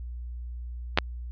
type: clicks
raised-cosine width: 0.3 ms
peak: -4 dBFS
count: 2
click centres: 0.975 / 0.986 s
effects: added 60 Hz sine -34 dBFS peak until 1.31 s + resampled to 11025 Hz